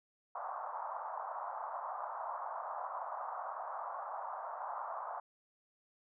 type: band-pass noise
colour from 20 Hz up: white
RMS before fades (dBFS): -42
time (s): 0.35-5.2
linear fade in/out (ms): 5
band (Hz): 640 to 1200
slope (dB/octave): 48
effects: none